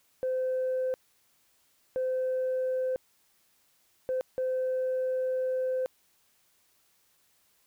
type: tone bursts at uneven times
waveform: sine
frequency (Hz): 515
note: C5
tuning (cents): -28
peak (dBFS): -25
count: 4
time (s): 0.23-0.94 / 1.96-2.96 / 4.09-4.21 / 4.38-5.86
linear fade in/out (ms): 0
effects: tanh soft clip ceiling -24 dBFS + white hiss -68 dBFS RMS until 7.66 s